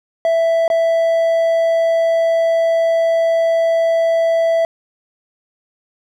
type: tone with dropouts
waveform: triangle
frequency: 661 Hz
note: E5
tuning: 5 cents sharp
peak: -10 dBFS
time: 0.25-4.65 s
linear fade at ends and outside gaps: 1 ms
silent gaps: 0.679-0.701 s
effects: none

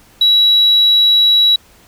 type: tone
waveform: sine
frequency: 3900 Hz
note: B7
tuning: 23 cents flat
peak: -6 dBFS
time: 0.21-1.56 s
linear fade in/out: 5 ms
effects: tanh soft clip ceiling -3 dBFS + pink hiss -47 dBFS RMS until 1.87 s

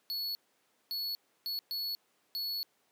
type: tone bursts at uneven times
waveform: square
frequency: 4397 Hz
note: C#8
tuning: 15 cents flat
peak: -34 dBFS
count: 5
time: 0.1-0.35 / 0.91-1.15 / 1.46-1.59 / 1.71-1.95 / 2.35-2.63 s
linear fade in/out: 0 ms
effects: pink hiss -72 dBFS RMS until 2.91 s + high-pass 300 Hz 12 dB/octave

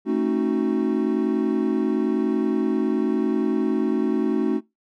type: chord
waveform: triangle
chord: D# half-diminished seventh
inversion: second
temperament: equal with one note detuned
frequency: 220 / 270.1 / 311.1 / 370 Hz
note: A3 / C#4 / D#4 / F#4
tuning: 0 / -45 / 0 / 0 cents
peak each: -23 dBFS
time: 0.05-4.61 s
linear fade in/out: 50 ms
effects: noise-tail reverb RT60 0.2 s tail -23 dB re dry

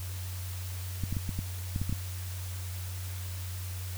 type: clicks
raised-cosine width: 5 ms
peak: -20 dBFS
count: 9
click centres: 1.037 / 1.126 / 1.168 / 1.292 / 1.39 / 1.761 / 1.816 / 1.895 / 1.926 s
effects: added 91 Hz sine -35 dBFS peak until 3.97 s + white hiss -45 dBFS RMS until 3.97 s

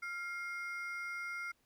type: ring-modulated tone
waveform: triangle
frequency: 1760 Hz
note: A6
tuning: in tune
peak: -34 dBFS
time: 0.02-1.52 s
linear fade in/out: 10 ms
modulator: 370 Hz
effects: pink hiss -75 dBFS RMS until 1.65 s

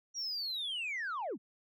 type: linear sweep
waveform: sine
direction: down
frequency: 5770 to 155.56 Hz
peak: -33 dBFS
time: 0.14-1.38 s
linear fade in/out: 50 ms
effects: tanh soft clip ceiling -33 dBFS

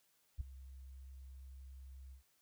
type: tone with ADSR envelope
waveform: sine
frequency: 66 Hz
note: C2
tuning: 16 cents sharp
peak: -33 dBFS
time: 0.38-2.23 s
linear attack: 26 ms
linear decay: 9 ms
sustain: -17 dB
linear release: 110 ms
effects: white hiss -75 dBFS RMS until 2.41 s

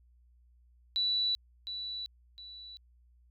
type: tone with echo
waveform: sine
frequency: 3951 Hz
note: B7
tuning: in tune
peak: -27 dBFS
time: 0.96-1.35 s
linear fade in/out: 0 ms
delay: 710 ms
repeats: 2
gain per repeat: -9 dB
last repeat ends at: 2.77 s
effects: added 60 Hz sine -60 dBFS peak until 3.3 s

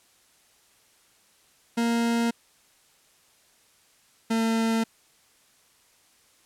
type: tone pair in turn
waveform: 40% pulse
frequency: 233.1 / 225.8 Hz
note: A#3 / A3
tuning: 0 / +45 cents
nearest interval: minor second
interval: 55 cents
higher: first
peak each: -21 dBFS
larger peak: neither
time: 1.77-2.31 / 4.3-4.84 s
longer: neither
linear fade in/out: 10 ms
effects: white hiss -61 dBFS RMS until 6.45 s + low-pass 11000 Hz 12 dB/octave

